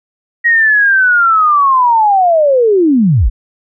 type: linear sweep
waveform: sine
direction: down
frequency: 1900 to 32.86 Hz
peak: -6 dBFS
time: 0.44-3.3 s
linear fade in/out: 20 ms
effects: none